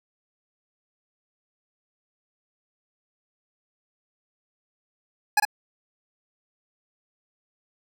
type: tone with echo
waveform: 25% pulse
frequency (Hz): 837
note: G#5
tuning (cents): +13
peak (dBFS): -12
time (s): 5.37-5.4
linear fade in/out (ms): 5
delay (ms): 52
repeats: 1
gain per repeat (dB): -4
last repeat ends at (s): 5.452
effects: none